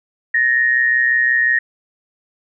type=tone pair together; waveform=sine; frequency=1739.1 / 1864.7 Hz; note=A6 / A#6; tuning=-21 / 0 cents; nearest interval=minor second; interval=121 cents; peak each=-19 / -13 dBFS; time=0.34-1.59 s; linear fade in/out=5 ms; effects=none